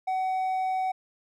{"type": "tone with hard clipping", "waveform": "sine", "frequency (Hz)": 752, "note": "F#5", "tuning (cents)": 28, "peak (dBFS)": -26, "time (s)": [0.07, 0.92], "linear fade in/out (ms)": 10, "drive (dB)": 3, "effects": []}